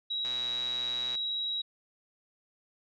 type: tone with vibrato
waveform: sine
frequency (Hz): 3857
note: B7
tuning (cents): -42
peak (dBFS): -30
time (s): 0.1-1.62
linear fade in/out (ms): 10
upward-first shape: sine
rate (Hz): 19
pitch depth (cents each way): 11
type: click train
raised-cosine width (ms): 0.2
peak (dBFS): -26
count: 112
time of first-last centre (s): 0.25-1.152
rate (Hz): 123
effects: none